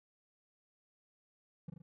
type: tone with echo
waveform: triangle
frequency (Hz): 164.81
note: E3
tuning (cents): 0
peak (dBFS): -38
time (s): 1.68-1.7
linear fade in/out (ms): 5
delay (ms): 40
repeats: 3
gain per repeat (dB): -4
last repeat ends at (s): 1.82
effects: none